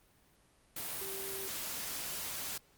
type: tone in noise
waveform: sine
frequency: 388.1 Hz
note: G4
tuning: 17 cents flat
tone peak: -44 dBFS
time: 1.01-1.48 s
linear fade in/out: 5 ms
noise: white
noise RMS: -40 dBFS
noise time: 0.76-2.58 s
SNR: -7 dB
effects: pink hiss -67 dBFS RMS until 2.77 s + Opus 32 kbps